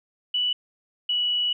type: tone pair in turn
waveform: sine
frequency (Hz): 2960 / 2940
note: F#7 / F#7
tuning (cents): 0 / -12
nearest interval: unison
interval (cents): 12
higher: first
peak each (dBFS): -21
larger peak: neither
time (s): 0.34-0.53 / 1.09-1.53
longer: second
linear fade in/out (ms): 5
effects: none